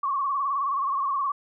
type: tone with vibrato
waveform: sine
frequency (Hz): 1108.7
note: C#6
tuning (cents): 0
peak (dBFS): -23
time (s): 0.03-1.32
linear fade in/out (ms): 5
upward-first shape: sine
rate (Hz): 19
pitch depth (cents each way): 80
effects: none